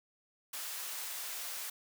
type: high-pass noise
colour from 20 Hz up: white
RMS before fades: -41 dBFS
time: 0.53-1.7 s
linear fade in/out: 5 ms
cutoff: 670 Hz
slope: 12 dB/octave
effects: none